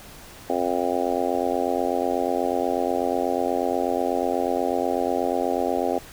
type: harmonic tone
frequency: 88.2 Hz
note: F2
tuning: 18 cents sharp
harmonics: 3 / 4 / 5 / 6 / 7 / 8 / 9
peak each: -29 / -29 / -29 / -29 / -29 / -29 / -29 dBFS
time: 0.49-5.99 s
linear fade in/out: 10 ms
effects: pink hiss -44 dBFS RMS until 6.12 s